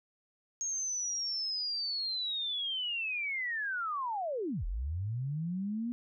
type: linear two-way sweep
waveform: sine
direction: down then up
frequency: 6560 to 36.71 to 242.9 Hz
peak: -32 dBFS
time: 0.61-5.92 s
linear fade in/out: 0 ms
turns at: 4.65 s
effects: none